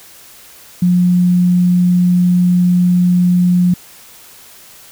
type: tone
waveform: sine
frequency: 178.5 Hz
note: F3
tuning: 38 cents sharp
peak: -8 dBFS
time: 0.82-3.74 s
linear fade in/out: 5 ms
effects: white hiss -40 dBFS RMS until 4.91 s